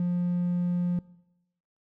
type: tone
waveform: triangle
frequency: 176.4 Hz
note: F3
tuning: 18 cents sharp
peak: -21 dBFS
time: 0-0.99 s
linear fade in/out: 2 ms
effects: noise-tail reverb RT60 0.9 s tail -23 dB re dry + tanh soft clip ceiling -19 dBFS